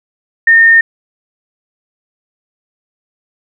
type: tone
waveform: sine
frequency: 1826 Hz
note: A#6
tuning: 36 cents flat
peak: -3 dBFS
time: 0.47-0.81 s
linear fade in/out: 5 ms
effects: none